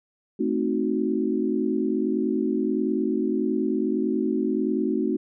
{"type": "chord", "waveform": "sine", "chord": "A diminished seventh", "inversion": "none", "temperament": "equal", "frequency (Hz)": [220, 261.6, 311.1, 370], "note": ["A3", "C4", "Eb4", "Gb4"], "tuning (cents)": [0, 0, 0, 0], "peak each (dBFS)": -27, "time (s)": [0.39, 5.17], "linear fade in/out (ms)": 10, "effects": []}